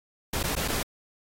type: noise with dropouts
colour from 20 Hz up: pink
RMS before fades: -29 dBFS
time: 0.33-0.83 s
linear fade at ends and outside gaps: 5 ms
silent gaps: 0.43-0.437 / 0.554-0.564 / 0.678-0.682 s
effects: AAC 48 kbps